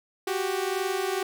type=tone pair together; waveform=sawtooth; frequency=370 / 392 Hz; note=F#4 / G4; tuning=0 / 0 cents; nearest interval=minor second; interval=100 cents; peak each=-25 dBFS; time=0.27-1.23 s; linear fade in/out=5 ms; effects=none